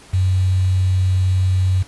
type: tone with quantisation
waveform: sine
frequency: 93.2 Hz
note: F#2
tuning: 13 cents sharp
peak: -13 dBFS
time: 0.13-1.83 s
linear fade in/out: 10 ms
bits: 6
effects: pink hiss -44 dBFS RMS until 1.87 s + resampled to 24000 Hz